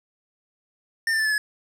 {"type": "tone with pitch steps", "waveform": "square", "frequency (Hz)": [1810, 1782, 1754.4, 1727.3, 1700.5], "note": ["A6", "A6", "A6", "A6", "G#6"], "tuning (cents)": [48, 22, -6, -32, 40], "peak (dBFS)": -21, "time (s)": [1.07, 1.38], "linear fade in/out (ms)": 2, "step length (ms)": 62, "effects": ["low-pass 10000 Hz 12 dB/octave", "8-bit"]}